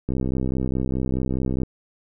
click train, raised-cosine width 3 ms, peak -12 dBFS, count 101, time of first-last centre 0.09-1.633 s, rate 64.8 Hz, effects none

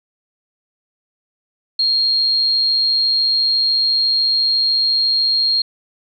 sine tone, 4238 Hz, C8, 21 cents sharp, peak -13 dBFS, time 1.79-5.62 s, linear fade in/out 5 ms, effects none

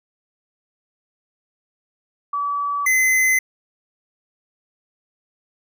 sine / square tone pair in turn, 1147 / 2044 Hz, D6 / C7, -41 / -41 cents, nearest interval minor seventh, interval 1000 cents, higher second, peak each -20 / -15 dBFS, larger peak second, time 2.33-2.86 / 2.86-3.39 s, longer neither, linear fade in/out 5 ms, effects none

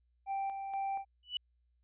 triangle tone with tremolo, 784 Hz, G5, in tune, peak -31 dBFS, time 0.26-1.05 s, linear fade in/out 50 ms, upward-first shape square, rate 2.1 Hz, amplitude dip 45%
sine tone with exponential growth, 2960 Hz, F#7, in tune, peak -29 dBFS, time 1.23-1.37 s, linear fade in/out 2 ms, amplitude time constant 30 ms
effects added 60 Hz sine -70 dBFS peak until 1.83 s + resampled to 8000 Hz

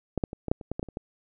clicks, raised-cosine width 2 ms, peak -13 / -12 / -23 / -18 / -8 / -27 / -17 / -17 / -16 / -28 / -19 dBFS, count 11, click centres 0.177 / 0.238 / 0.331 / 0.483 / 0.515 / 0.612 / 0.716 / 0.795 / 0.829 / 0.887 / 0.971 s, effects none

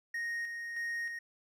triangle tone with tremolo, 1864.7 Hz, A#6, in tune, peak -32 dBFS, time 0.14-1.19 s, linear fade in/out 5 ms, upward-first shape square, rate 1.6 Hz, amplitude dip 40%, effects none

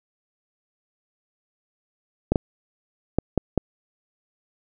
clicks, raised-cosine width 2 ms, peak -5 dBFS, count 5, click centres 2.32 / 2.358 / 3.186 / 3.377 / 3.577 s, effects none

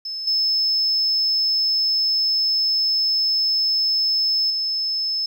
sine tone with level steps, 5230 Hz, E8, 15 cents flat, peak -26 / -16 / -20 dBFS, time 0.05-5.26 s, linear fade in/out 5 ms, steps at 0.27 / 4.5 s, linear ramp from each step 5 ms, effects tanh soft clip ceiling -12 dBFS + 9-bit

